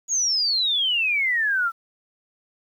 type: exponential sweep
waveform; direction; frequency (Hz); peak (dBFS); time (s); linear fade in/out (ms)
sine; down; 6800 to 1318.5; -19; 0.08-1.72; 50
effects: 9-bit